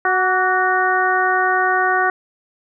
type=harmonic tone with a mistuned harmonic; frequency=370 Hz; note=F#4; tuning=in tune; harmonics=1 / 2 / 3 / 4 / 5; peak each=-23 / -19 / -21 / -19 / -22 dBFS; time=0.05-2.1 s; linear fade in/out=2 ms; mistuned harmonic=3; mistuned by=+45 cents; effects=none